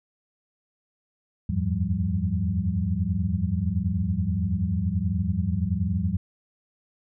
sine tone cluster, 81.9 / 91.1 / 102.9 / 173.4 / 194.9 Hz, E2 / F#2 / G#2 / F3 / G3, -11 / -26 / -16 / -12 / -10 cents, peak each -29 dBFS, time 1.49-6.17 s, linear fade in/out 5 ms, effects none

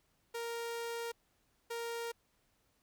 sawtooth tone pair in turn, 466.2 / 466.2 Hz, A#4 / A#4, 0 / 0 cents, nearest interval unison, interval 0 cents, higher neither, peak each -34 / -34 dBFS, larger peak neither, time 0.34-1.12 / 1.7-2.12 s, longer first, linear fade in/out 10 ms, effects pink hiss -75 dBFS RMS until 2.82 s

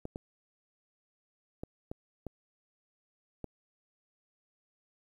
clicks, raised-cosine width 2 ms, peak -25 dBFS, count 6, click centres 0.054 / 0.159 / 1.635 / 1.915 / 2.267 / 3.443 s, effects 10-bit

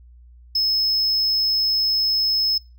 triangle tone, 5190 Hz, E8, 28 cents flat, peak -16 dBFS, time 0.55-2.58 s, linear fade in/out 5 ms, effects noise-tail reverb RT60 0.3 s tail -23 dB re dry + added 60 Hz sine -44 dBFS peak until 2.78 s

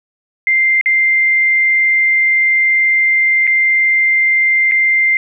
sine tone with dropouts, 2093 Hz, C7, in tune, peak -9 dBFS, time 0.47-5.17 s, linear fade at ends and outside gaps 1 ms, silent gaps 0.812-0.859 / 3.469-3.475 / 4.713-4.719 s, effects none

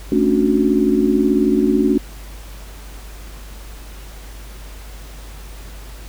sine chord, D major seventh, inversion second, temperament just, 220.2 / 275.3 / 293.7 / 367.1 Hz, A3 / C#4 / D4 / F#4, +2 / -12 / 0 / -14 cents, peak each -18 dBFS, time 0.12-1.98 s, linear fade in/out 2 ms, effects added 50 Hz sine -33 dBFS peak until 6.08 s + pink hiss -41 dBFS RMS until 6.08 s

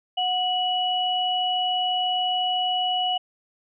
sine tone pair together, 733.2 / 2933 Hz, F#5 / F#7, -16 / -16 cents, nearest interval 2 octaves, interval 2400 cents, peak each -24 dBFS, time 0.17-3.18 s, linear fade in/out 10 ms, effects none

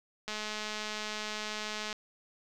click train, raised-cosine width 0.2 ms, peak -20 dBFS, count 352, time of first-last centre 0.28-1.928 s, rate 213 Hz, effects none

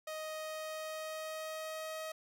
sawtooth tone with pitch glide, 625 to 632.3 Hz, D#5 to D#5, +8 to +28 cents, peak -36 dBFS, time 0.07-2.12 s, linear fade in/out 5 ms, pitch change +20 cents, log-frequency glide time 0.4-2.01 s, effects none

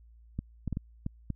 clicks, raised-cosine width 5 ms, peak -20 dBFS, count 6, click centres 0.39 / 0.677 / 0.727 / 0.771 / 1.064 / 1.303 s, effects added 57 Hz sine -53 dBFS peak until 1.35 s

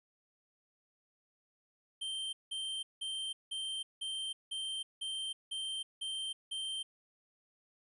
square tone bursts, 3136 Hz, G7, in tune, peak -37 dBFS, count 10, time 2.01-6.83 s, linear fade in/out 10 ms, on 320 ms, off 180 ms, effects resampled to 24000 Hz + 13-bit

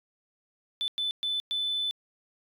triangle tone bursts at uneven times, 3508 Hz, A7, 6 cents flat, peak -24 dBFS, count 4, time 0.81-0.88 / 0.98-1.11 / 1.23-1.4 / 1.51-1.91 s, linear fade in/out 0 ms, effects tanh soft clip ceiling -24 dBFS

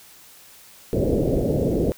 white low-pass noise, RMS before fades -21 dBFS, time 0.93-1.92 s, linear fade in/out 0 ms, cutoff 560 Hz, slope 48 dB/octave, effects white hiss -48 dBFS RMS until 1.97 s

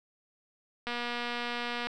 click train, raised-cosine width 0.3 ms, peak -19 dBFS, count 241, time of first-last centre 0.87-1.87 s, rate 240 Hz, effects none

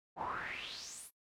brown noise with band-pass filter sweep, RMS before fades -43 dBFS, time 0.16-1.11 s, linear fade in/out 50 ms, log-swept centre 750 to 12000 Hz, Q 5.5, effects noise-tail reverb RT60 0.1 s tail -22 dB re dry

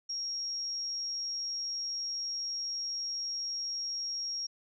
sine tone, 5588 Hz, F8, in tune, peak -33 dBFS, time 0.09-4.47 s, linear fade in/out 10 ms, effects none

